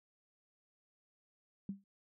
sine tone with exponential decay, 197.1 Hz, G3, 10 cents sharp, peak -34 dBFS, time 1.69-1.84 s, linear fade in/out 2 ms, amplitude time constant 31 ms, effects none

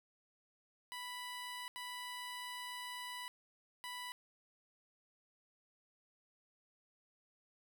15% pulse tone bursts at uneven times, 987.8 Hz, B5, in tune, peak -37 dBFS, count 3, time 0.92-1.68 / 1.76-3.28 / 3.84-4.12 s, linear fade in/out 0 ms, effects none

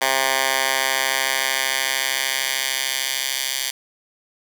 10% pulse tone with high-pass filter sweep, 133.3 Hz, C3, 33 cents sharp, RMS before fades -22 dBFS, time 0.01-3.71 s, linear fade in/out 10 ms, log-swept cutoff 1000 to 3300 Hz, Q 0.87, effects none

